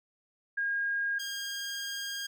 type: tone pair in turn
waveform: sine / 15% pulse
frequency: 1625 / 1615.7 Hz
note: G#6 / G#6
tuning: -38 / -48 cents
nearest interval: unison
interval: 10 cents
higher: first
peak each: -28 dBFS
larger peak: neither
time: 0.57-1.19 / 1.19-2.27 s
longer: second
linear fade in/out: 10 ms
effects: none